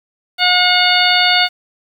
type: harmonic tone with a mistuned harmonic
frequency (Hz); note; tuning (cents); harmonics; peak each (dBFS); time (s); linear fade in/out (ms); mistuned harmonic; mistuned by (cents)
722; F#5; -43; 1 / 2 / 3 / 4 / 5 / 6; -17 / -17 / -17 / -17 / -17 / -17; 0.38-1.49; 50; 6; +46
effects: 7-bit